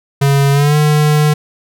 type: tone with pitch glide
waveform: square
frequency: 139.5 to 150.38 Hz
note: C#3 to D3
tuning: +11 to +41 cents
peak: -9 dBFS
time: 0.21-1.34 s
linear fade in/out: 10 ms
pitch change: +130 cents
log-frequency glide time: 0.52-0.76 s
effects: none